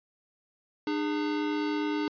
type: tone pair together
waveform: square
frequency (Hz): 301.2 / 410.5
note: D4 / G#4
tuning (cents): +44 / -20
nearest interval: perfect fourth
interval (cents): 536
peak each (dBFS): -29 / -35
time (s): 0.87-2.08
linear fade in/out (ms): 2
effects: resampled to 11025 Hz